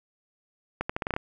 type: accelerating click train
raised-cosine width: 0.5 ms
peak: -13 dBFS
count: 8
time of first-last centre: 0.81-1.165 s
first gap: 85 ms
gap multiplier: 0.82
effects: none